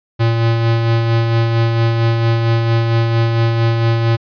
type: tone with tremolo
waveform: square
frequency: 115.1 Hz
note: A#2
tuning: 22 cents flat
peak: -11 dBFS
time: 0.19-4.17 s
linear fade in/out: 20 ms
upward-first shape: sine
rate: 4.4 Hz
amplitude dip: 35%
effects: resampled to 11025 Hz